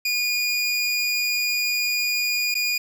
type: tone with dropouts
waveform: 25% pulse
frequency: 2442 Hz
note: D#7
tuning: 33 cents flat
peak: -17 dBFS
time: 0.05-2.78 s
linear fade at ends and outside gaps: 5 ms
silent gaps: 2.543-2.551 s
effects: none